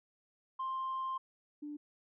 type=tone pair in turn; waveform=sine; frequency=1052 / 295.2 Hz; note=C6 / D4; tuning=+9 / +9 cents; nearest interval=octave + minor seventh; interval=2200 cents; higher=first; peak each=-33 / -40 dBFS; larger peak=first; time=0.59-1.18 / 1.62-1.77 s; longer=first; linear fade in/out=10 ms; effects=tanh soft clip ceiling -32 dBFS